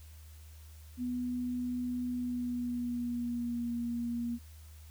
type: tone with pitch glide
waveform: sine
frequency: 246.9 to 236.6 Hz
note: B3 to A#3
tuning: 0 to +26 cents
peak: -32 dBFS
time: 0.97-4.39 s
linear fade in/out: 50 ms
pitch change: -74 cents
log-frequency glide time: 2.1-3.74 s
effects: added 77 Hz sine -49 dBFS peak until 4.9 s + white hiss -61 dBFS RMS until 4.9 s